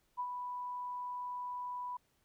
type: tone with ADSR envelope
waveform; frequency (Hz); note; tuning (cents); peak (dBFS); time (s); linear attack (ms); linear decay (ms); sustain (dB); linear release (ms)
sine; 987.8; B5; 0; -33; 0.17-1.97; 28; 65; -5; 6
effects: pink hiss -75 dBFS RMS until 2.24 s